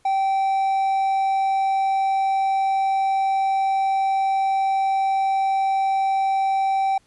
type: tone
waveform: triangle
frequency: 776 Hz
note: G5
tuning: 18 cents flat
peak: -16 dBFS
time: 0.05-6.98 s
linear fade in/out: 5 ms
effects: pink hiss -61 dBFS RMS until 7.06 s + resampled to 24000 Hz